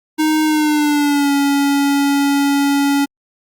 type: tone with pitch glide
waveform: square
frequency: 310.5 to 281.5 Hz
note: D#4 to C#4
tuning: -3 to +27 cents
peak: -13 dBFS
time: 0.18-3.06 s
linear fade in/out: 20 ms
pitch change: -170 cents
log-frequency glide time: 0.44-1.32 s
effects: Opus 48 kbps